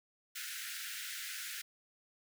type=high-pass noise; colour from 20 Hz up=pink; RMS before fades=-43 dBFS; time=0.35-1.62 s; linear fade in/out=10 ms; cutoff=1400 Hz; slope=96 dB/octave; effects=none